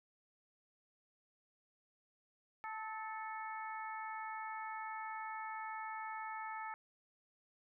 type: harmonic tone with a mistuned harmonic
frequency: 439.7 Hz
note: A4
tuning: 1 cent flat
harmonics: 2 / 3 / 4 / 5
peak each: -44 / -47 / -50 / -52 dBFS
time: 2.64-6.74 s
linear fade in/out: 0 ms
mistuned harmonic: 3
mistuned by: -30 cents
effects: none